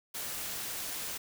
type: noise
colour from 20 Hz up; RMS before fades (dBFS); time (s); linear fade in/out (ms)
white; -38; 0.14-1.18; 10
effects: none

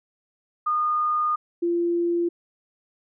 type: tone pair in turn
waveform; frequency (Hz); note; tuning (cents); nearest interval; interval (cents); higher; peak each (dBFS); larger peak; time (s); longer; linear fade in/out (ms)
sine; 1223 / 343.8; D#6 / F4; -30 / -27; octave + minor seventh; 2197; first; -20; neither; 0.66-1.36 / 1.62-2.29; first; 10
effects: none

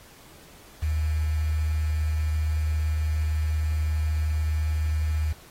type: tone with quantisation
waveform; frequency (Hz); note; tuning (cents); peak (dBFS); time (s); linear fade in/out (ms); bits
sine; 77.4; D#2; -9; -22; 0.82-5.33; 10; 7
effects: pink hiss -51 dBFS RMS until 5.5 s + AAC 48 kbps

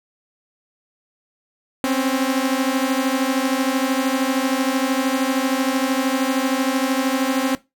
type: beating tone pair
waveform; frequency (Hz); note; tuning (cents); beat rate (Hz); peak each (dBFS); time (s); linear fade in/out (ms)
sawtooth; 259.1 / 272.1; C4 / C#4; -17 / -32; 13; -17; 1.84-7.55; 0
effects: noise-tail reverb RT60 0.2 s tail -17 dB re dry

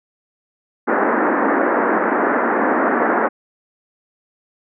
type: band-pass noise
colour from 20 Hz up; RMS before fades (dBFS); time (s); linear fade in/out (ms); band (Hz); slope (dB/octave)
pink; -17; 0.87-3.29; 20; 230 to 1800; 48
effects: none

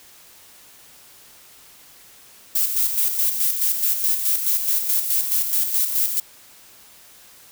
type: noise with tremolo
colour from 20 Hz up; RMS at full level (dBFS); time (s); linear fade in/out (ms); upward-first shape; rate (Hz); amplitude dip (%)
violet; -19; 2.55-6.2; 5; square; 4.7; 50
effects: white hiss -48 dBFS RMS until 7.51 s

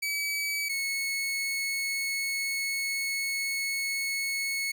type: tone pair in turn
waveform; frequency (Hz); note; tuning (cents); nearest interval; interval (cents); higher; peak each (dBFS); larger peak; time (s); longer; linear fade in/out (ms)
sawtooth; 2285 / 2198; D7 / C#7; -48 / -15; minor second; 67; first; -25; neither; 0.02-0.69 / 0.69-4.72; second; 10
effects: none

